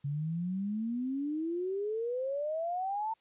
sine exponential sweep, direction up, 138.59 to 907 Hz, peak -31 dBFS, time 0.04-3.14 s, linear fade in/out 10 ms, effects white hiss -71 dBFS RMS until 3.2 s + resampled to 8000 Hz

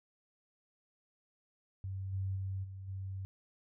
sine tone with level steps, 95.9 Hz, G2, 37 cents flat, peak -37 / -33 / -35 / -43 / -38 dBFS, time 1.84-3.25 s, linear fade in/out 0 ms, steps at 2.12 / 2.35 / 2.63 / 2.87 s, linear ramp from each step 20 ms, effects none

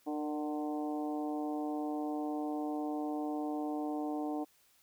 harmonic tone with a mistuned harmonic, 150 Hz, D3, 37 cents sharp, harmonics 2 / 3 / 4 / 5 / 6 / 7, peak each -35 / -44 / -45 / -41 / -49 / -53 dBFS, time 0.06-4.45 s, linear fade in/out 20 ms, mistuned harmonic 3, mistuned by +31 cents, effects white hiss -68 dBFS RMS until 4.82 s

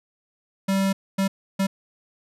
square tone bursts at uneven times, 194.1 Hz, G3, 17 cents flat, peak -20 dBFS, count 3, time 0.68-0.93 / 1.18-1.28 / 1.59-1.67 s, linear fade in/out 10 ms, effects resampled to 32000 Hz

